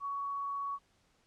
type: tone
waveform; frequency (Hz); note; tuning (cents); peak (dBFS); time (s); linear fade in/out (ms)
sine; 1121; C#6; +19; -34; 0-0.79; 50
effects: pink hiss -71 dBFS RMS until 1.26 s + low-pass 8000 Hz 12 dB/octave